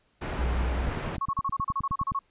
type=low-pass noise; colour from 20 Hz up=pink; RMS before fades=-33 dBFS; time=0.21-1.17 s; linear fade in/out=10 ms; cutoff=2000 Hz; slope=12 dB/octave
type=tone; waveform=sine; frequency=61.74 Hz; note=B1; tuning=in tune; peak=-25 dBFS; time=0.39-0.89 s; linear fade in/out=0 ms
type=click train; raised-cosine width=5 ms; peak=-21 dBFS; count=13; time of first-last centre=0.87-2.119 s; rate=9.61 Hz
type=tone bursts; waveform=sine; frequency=1100 Hz; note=C#6; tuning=14 cents flat; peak=-25 dBFS; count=13; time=1.21-2.191 s; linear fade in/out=5 ms; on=45 ms; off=33 ms
effects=pink hiss -68 dBFS RMS until 2.3 s + resampled to 8000 Hz